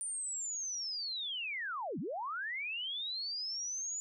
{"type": "linear two-way sweep", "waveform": "sine", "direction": "down then up", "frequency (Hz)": [9200, 140, 7000], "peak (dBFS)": -36, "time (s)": [0.01, 4], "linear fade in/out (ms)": 0, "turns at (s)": 1.99, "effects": []}